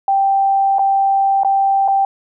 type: tone with dropouts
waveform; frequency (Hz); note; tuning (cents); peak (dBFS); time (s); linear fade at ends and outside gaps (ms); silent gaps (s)
sine; 784; G5; 0; -11; 0.08-2.05; 2; 0.785-0.792 / 1.434-1.447 / 1.879-1.883
effects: none